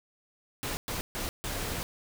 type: noise bursts at uneven times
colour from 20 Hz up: pink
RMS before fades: -34 dBFS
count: 4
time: 0.63-0.77 / 0.88-1.01 / 1.15-1.29 / 1.44-1.83 s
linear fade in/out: 0 ms
effects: none